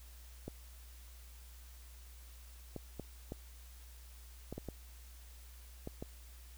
clicks, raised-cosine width 2 ms, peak -28 dBFS, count 9, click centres 0.48 / 2.763 / 2.997 / 3.321 / 4.526 / 4.58 / 4.687 / 5.874 / 6.025 s, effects added 60 Hz sine -52 dBFS peak until 6.57 s + white hiss -61 dBFS RMS until 6.57 s

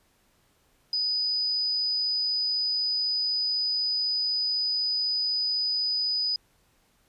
sine tone, 4978 Hz, D#8, in tune, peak -24 dBFS, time 0.93-6.36 s, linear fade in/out 2 ms, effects pink hiss -66 dBFS RMS until 7.08 s + resampled to 32000 Hz

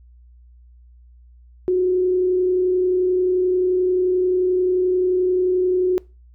sine tone with frequency modulation, 366.1 Hz, F#4, 18 cents flat, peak -15 dBFS, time 1.68-5.98 s, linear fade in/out 0 ms, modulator 31.4 Hz, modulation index 0.22, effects noise-tail reverb RT60 0.3 s tail -24 dB re dry + added 60 Hz sine -45 dBFS peak until 6.34 s

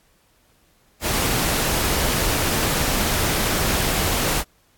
pink noise, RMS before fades -21 dBFS, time 1.01-4.44 s, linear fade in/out 50 ms, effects pink hiss -60 dBFS RMS until 4.77 s + AAC 64 kbps

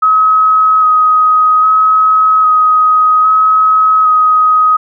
sine tone with vibrato, 1267 Hz, D#6, 31 cents sharp, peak -5 dBFS, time 0.02-4.77 s, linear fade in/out 10 ms, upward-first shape square, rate 0.62 Hz, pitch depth 13 cents each way, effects none

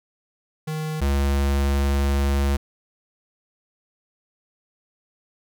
square tone pair in turn, 155.7 / 69.68 Hz, D#3 / C#2, +2 / +10 cents, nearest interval octave + major second, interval 1392 cents, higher first, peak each -26 / -19 dBFS, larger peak second, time 0.67-1.01 / 1.01-2.57 s, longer second, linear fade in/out 10 ms, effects none

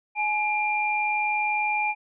sine tone pair together, 844 / 2387 Hz, G#5 / D7, +28 / +28 cents, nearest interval octave + tritone, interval 1800 cents, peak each -25 dBFS, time 0.15-1.95 s, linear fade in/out 50 ms, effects none

